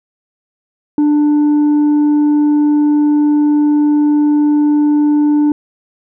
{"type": "tone with tanh clipping", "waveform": "sine", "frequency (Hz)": 296.1, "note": "D4", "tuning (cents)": 14, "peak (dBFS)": -9, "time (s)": [0.98, 5.52], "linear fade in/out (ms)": 2, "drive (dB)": 3, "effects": []}